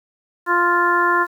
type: harmonic tone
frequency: 349.2 Hz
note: F4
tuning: in tune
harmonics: 1 / 2 / 3 / 4 / 5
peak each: -22 / -28 / -17 / -20 / -21 dBFS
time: 0.46-1.27 s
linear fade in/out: 50 ms
effects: 8-bit